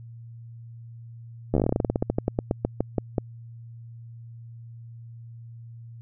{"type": "slowing click train", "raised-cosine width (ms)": 2, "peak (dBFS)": -9, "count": 25, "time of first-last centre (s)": [1.54, 3.182], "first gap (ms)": 12, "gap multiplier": 1.13, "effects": ["added 116 Hz sine -40 dBFS peak until 6.01 s"]}